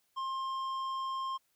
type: tone with tanh clipping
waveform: sine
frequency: 1061 Hz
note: C6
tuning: 24 cents sharp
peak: -35 dBFS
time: 0.16-1.38 s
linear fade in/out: 20 ms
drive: 9 dB
effects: white hiss -75 dBFS RMS until 1.55 s